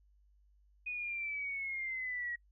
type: linear sweep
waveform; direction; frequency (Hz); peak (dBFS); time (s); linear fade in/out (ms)
sine; down; 2489 to 1900; -36; 0.86-2.36; 10
effects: noise-tail reverb RT60 0.1 s tail -26 dB re dry + added 50 Hz sine -64 dBFS peak until 2.51 s